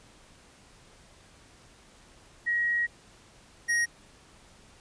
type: tone pair in turn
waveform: sine / square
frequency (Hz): 1898 / 1880.5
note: A#6 / A#6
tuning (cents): +31 / +15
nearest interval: unison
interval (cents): 16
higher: first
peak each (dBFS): -24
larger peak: neither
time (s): 2.46-2.87 / 3.68-3.86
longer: first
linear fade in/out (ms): 20
effects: pink hiss -56 dBFS RMS until 4.8 s + resampled to 22050 Hz